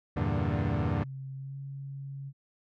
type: chord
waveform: 30% pulse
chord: E half-diminished seventh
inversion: none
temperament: equal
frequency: 82.41 / 98 / 116.54 / 146.83 Hz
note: E2 / G2 / Bb2 / D3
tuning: 0 / 0 / 0 / 0 cents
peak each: -30 dBFS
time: 0.16-1.04 s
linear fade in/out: 10 ms
type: tone with pitch glide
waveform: sine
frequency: 134.3 to 137.84 Hz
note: C3 to C#3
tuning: +46 to -9 cents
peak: -37 dBFS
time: 1-2.33 s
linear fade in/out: 50 ms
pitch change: +45 cents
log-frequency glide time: 1.35-1.57 s
effects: low-pass 2000 Hz 12 dB/octave